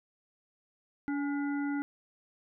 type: harmonic tone with a mistuned harmonic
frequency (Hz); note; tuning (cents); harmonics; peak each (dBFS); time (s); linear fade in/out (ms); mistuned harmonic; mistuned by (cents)
286.1; D4; -45; 1 / 3 / 5 / 7; -30 / -43 / -42 / -47; 1.08-1.82; 0; 3; -53
effects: none